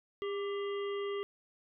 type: harmonic tone with a mistuned harmonic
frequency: 402.4 Hz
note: G4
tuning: 45 cents sharp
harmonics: 1 / 3 / 5 / 7 / 8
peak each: -34 / -44 / -48 / -51 / -52 dBFS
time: 0.22-1.23 s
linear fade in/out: 0 ms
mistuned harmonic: 3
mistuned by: -50 cents
effects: none